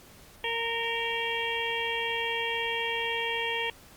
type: harmonic tone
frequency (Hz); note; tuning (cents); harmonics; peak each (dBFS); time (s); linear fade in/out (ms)
462; A#4; -16; 1 / 2 / 4 / 5 / 6 / 7; -35 / -35 / -35 / -35 / -35 / -35; 0.44-3.7; 2
effects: pink hiss -53 dBFS RMS until 3.96 s + Opus 48 kbps